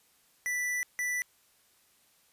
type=tone bursts at uneven times; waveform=square; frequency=1975.5 Hz; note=B6; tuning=in tune; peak=-30 dBFS; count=2; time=0.46-0.83 / 0.99-1.22 s; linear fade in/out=0 ms; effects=white hiss -66 dBFS RMS until 2.32 s + resampled to 32000 Hz